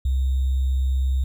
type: tone with sample-and-hold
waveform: sine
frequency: 65.7 Hz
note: C2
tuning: 8 cents sharp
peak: -18 dBFS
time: 0.05-1.24 s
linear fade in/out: 5 ms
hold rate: 3675 Hz
effects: none